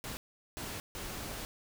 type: noise bursts at uneven times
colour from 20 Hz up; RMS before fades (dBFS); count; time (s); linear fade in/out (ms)
pink; -41; 3; 0.04-0.17 / 0.57-0.8 / 0.95-1.45; 0
effects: none